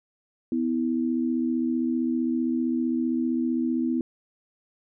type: tone pair together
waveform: sine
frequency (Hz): 249.5 / 324.9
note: B3 / E4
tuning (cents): +18 / -25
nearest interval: perfect fourth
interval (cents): 457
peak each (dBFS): -24 / -27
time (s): 0.52-4.01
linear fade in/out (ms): 2
effects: none